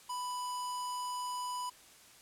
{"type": "tone with notch filter", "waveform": "square", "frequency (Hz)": 992, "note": "B5", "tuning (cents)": 7, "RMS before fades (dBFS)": -38, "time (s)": [0.09, 1.7], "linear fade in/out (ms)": 10, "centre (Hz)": 2000, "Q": 0.58, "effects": ["white hiss -58 dBFS RMS until 2.21 s", "low-pass 11000 Hz 12 dB/octave"]}